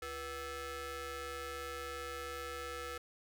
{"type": "ring-modulated tone", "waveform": "sawtooth", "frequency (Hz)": 415.3, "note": "G#4", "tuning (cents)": 0, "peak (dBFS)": -34, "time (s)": [0.02, 2.98], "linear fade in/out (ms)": 5, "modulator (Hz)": 902, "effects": []}